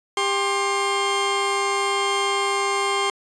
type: tone pair together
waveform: 20% pulse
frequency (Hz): 397.7 / 1060.2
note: G4 / C6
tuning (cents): +25 / +23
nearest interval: octave + perfect fourth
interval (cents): 1698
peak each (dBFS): -18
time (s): 0.17-3.1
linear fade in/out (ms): 2
effects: resampled to 22050 Hz